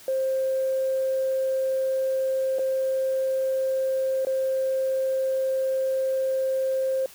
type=tone with dropouts; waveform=sine; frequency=528 Hz; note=C5; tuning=16 cents sharp; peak=-21 dBFS; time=0.08-7.06 s; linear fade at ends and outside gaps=2 ms; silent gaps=2.586-2.592 / 4.25-4.269 s; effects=tanh soft clip ceiling -17 dBFS + white hiss -48 dBFS RMS until 7.14 s